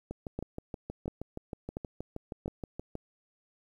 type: two click trains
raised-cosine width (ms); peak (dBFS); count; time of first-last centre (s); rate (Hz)
2; -21 / -24; 4 / 19; 0.39-2.459 / 0.11-2.954; 1.45 / 6.33
effects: 10-bit